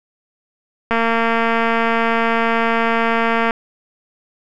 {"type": "click train", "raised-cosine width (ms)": 0.5, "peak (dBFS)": -3, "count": 596, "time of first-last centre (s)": [0.91, 3.508], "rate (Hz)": 229, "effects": []}